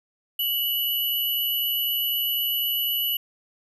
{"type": "tone pair together", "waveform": "sine", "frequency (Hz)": [2956, 11824], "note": ["F#7", "F#9"], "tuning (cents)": [-2, -2], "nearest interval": "2 octaves", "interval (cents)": 2400, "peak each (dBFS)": -25, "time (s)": [0.39, 3.17], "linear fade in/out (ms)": 5, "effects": []}